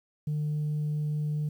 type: tone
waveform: sine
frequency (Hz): 150.4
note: D3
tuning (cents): +42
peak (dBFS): -25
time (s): 0.27-1.49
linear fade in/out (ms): 5
effects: tanh soft clip ceiling -25 dBFS + 10-bit